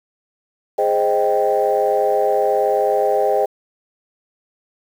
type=chord; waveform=sine; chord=Ab major seventh; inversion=none; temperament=equal; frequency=415.3 / 523.3 / 622.3 / 784 Hz; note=Ab4 / C5 / Eb5 / G5; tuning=0 / 0 / 0 / 0 cents; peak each=-19 dBFS; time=0.78-3.46 s; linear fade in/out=10 ms; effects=tanh soft clip ceiling -6 dBFS + 7-bit